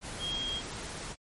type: tone in noise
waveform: sine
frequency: 3246 Hz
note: G#7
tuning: 40 cents flat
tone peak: -32 dBFS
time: 0.19-0.62 s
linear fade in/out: 50 ms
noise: pink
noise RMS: -40 dBFS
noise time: 0.01-1.16 s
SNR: +5 dB
effects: MP3 48 kbps